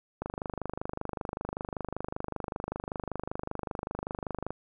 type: click train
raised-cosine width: 1 ms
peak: -19 dBFS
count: 109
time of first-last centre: 0.22-4.506 s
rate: 25.2 Hz
effects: none